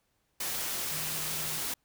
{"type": "tone in noise", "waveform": "sine", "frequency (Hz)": 155.56, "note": "D#3", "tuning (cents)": 0, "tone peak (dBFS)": -45, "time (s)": [0.91, 1.6], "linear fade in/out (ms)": 5, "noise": "white", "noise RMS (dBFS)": -34, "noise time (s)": [0.4, 1.74], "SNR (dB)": -14, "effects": ["pink hiss -75 dBFS RMS until 1.84 s"]}